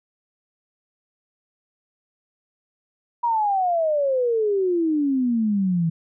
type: exponential sweep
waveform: sine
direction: down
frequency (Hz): 966 to 160.6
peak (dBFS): -18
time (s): 3.23-5.9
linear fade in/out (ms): 10
effects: none